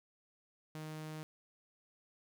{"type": "tone", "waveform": "sawtooth", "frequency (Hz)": 155.56, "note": "D#3", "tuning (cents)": 0, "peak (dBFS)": -39, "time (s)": [0.75, 1.23], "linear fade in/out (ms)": 0, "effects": []}